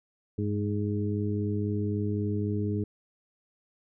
harmonic tone with a mistuned harmonic, 103.83 Hz, G#2, in tune, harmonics 1 / 2 / 3 / 4, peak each -29 / -32 / -34 / -35 dBFS, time 0.38-2.84 s, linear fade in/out 5 ms, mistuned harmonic 1, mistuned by -40 cents, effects none

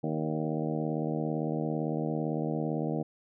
harmonic tone with a mistuned harmonic, 77.78 Hz, D#2, in tune, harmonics 2 / 3 / 4 / 5 / 6 / 7 / 8 / 9 / 10, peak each -33 / -35 / -35 / -42 / -37 / -42 / -42 / -42 / -45 dBFS, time 0.03-3.03 s, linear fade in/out 10 ms, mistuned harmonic 7, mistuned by +34 cents, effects none

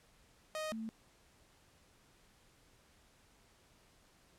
sawtooth / sine tone pair in turn, 622.3 / 222.4 Hz, D#5 / A3, 0 / +19 cents, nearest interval octave + tritone, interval 1781 cents, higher first, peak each -34 / -39 dBFS, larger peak first, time 0.55-0.72 / 0.72-0.89 s, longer neither, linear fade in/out 0 ms, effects pink hiss -67 dBFS RMS until 4.38 s + low-pass 11000 Hz 12 dB/octave

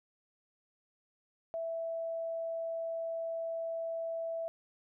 sine tone, 660 Hz, E5, 2 cents sharp, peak -34 dBFS, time 1.54-4.48 s, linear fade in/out 0 ms, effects none

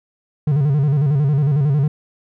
triangle tone with vibrato, 143.1 Hz, D3, 45 cents flat, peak -11 dBFS, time 0.47-1.88 s, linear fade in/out 5 ms, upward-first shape square, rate 11 Hz, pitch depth 94 cents each way, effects none

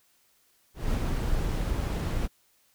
brown noise with ADSR envelope, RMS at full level -26 dBFS, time 0.74-2.28 s, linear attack 190 ms, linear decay 49 ms, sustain -2 dB, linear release 29 ms, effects white hiss -66 dBFS RMS until 2.74 s

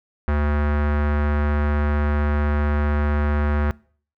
square tone with low-pass filter, 73.7 Hz, D2, 7 cents sharp, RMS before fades -20 dBFS, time 0.28-3.71 s, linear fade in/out 0 ms, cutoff 1600 Hz, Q 1.9, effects noise-tail reverb RT60 0.5 s tail -24 dB re dry

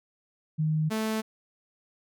sine / sawtooth tone pair in turn, 155.56 / 219.1 Hz, D#3 / A3, 0 / -7 cents, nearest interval tritone, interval 593 cents, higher second, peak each -23 dBFS, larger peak neither, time 0.58-0.9 / 0.9-1.22 s, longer neither, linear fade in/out 20 ms, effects none

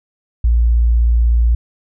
sine tone, 58.1 Hz, A#1, 5 cents flat, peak -9 dBFS, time 0.44-1.55 s, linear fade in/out 5 ms, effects none

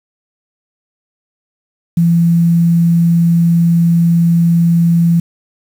sine tone with quantisation, 169 Hz, E3, 43 cents sharp, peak -7 dBFS, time 1.97-5.2 s, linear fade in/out 5 ms, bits 6, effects none

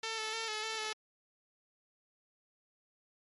5% pulse tone with pitch steps, 447.2 / 437 / 450.6 / 429.9 / 442.7 / 432.8 Hz, A4 / A4 / A4 / A4 / A4 / A4, +28 / -12 / +41 / -40 / +11 / -29 cents, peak -24 dBFS, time 0.03-0.93 s, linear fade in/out 5 ms, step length 150 ms, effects MP3 48 kbps

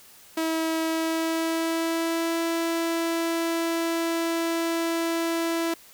sawtooth tone with pitch glide, 323.2 to 332.3 Hz, E4 to E4, -34 to +14 cents, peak -20 dBFS, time 0.37-5.74 s, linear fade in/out 5 ms, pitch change +48 cents, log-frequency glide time 0.83-2.4 s, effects white hiss -51 dBFS RMS until 5.93 s

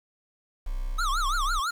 sine tone, 31.86 Hz, C1, 45 cents flat, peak -27 dBFS, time 0.66-1.6 s, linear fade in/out 10 ms
square tone with vibrato, 1236 Hz, D#6, 12 cents flat, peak -26 dBFS, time 0.98-1.71 s, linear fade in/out 10 ms, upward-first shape triangle, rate 6 Hz, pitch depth 280 cents each way
effects low-pass 10000 Hz 12 dB/octave + 8-bit

